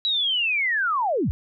sine linear sweep, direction down, 3932 to 46.25 Hz, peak -20 dBFS, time 0.05-1.31 s, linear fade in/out 0 ms, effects none

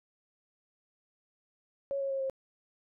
sine tone with pitch steps, 554.4 / 547.4 / 540.5 / 533.7 Hz, C#5 / C#5 / C#5 / C5, 0 / -22 / -44 / +34 cents, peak -30 dBFS, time 1.91-2.298 s, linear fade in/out 0 ms, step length 97 ms, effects none

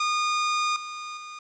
sawtooth tone with level steps, 1223 Hz, D#6, 30 cents flat, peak -19 / -30 / -34 dBFS, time 0-1.39 s, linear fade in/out 5 ms, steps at 0.76 / 1.17 s, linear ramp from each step 2 ms, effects resampled to 16000 Hz + 9-bit

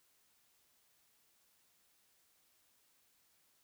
silence, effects white hiss -73 dBFS RMS until 3.63 s

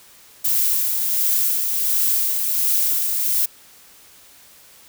violet noise with tremolo, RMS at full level -18 dBFS, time 0.44-3.46 s, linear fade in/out 10 ms, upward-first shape sine, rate 1.4 Hz, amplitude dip 35%, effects white hiss -48 dBFS RMS until 4.88 s

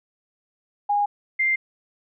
sine tone pair in turn, 820 / 2096 Hz, G#5 / C7, -22 / +2 cents, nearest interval octave + major third, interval 1624 cents, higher second, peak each -18 dBFS, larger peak neither, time 0.89-1.06 / 1.39-1.56 s, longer neither, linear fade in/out 10 ms, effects none

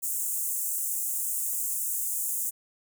pink high-pass noise, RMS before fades -30 dBFS, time 0.02-2.51 s, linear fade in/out 20 ms, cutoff 7200 Hz, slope 48 dB/octave, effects none

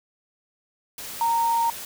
sine tone in noise, 926 Hz, A#5, 12 cents flat, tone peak -19 dBFS, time 1.21-1.7 s, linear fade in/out 2 ms, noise white, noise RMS -36 dBFS, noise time 0.98-1.85 s, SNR +14 dB, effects none

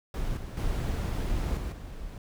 brown noise with level steps, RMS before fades -31 / -37 / -29 / -33 / -40 dBFS, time 0.14-2.18 s, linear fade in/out 2 ms, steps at 0.37 / 0.57 / 1.57 / 1.72 s, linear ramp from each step 2 ms, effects none

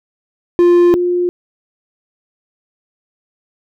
triangle / sine tone pair in turn, 349.7 / 354.4 Hz, F4 / F4, +2 / +25 cents, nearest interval unison, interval 23 cents, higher second, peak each -4 / -12 dBFS, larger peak first, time 0.59-0.94 / 0.94-1.29 s, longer neither, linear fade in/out 0 ms, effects none

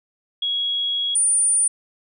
sine tone pair in turn, 3322 / 9291 Hz, G#7 / D9, 0 / -20 cents, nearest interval octave + tritone, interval 1780 cents, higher second, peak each -20 / -15 dBFS, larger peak second, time 0.42-1.15 / 1.15-1.68 s, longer first, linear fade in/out 5 ms, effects none

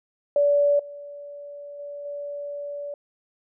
sine tone with level steps, 576 Hz, D5, 34 cents flat, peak -16 / -36 / -33 / -30 dBFS, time 0.36-2.94 s, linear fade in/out 2 ms, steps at 0.79 / 1.79 / 2.05 s, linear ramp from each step 5 ms, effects none

